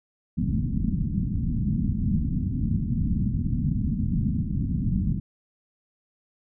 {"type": "low-pass noise", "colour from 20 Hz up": "white", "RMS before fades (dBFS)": -25, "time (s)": [0.37, 5.2], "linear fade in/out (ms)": 10, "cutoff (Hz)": 240, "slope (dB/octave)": 48, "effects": []}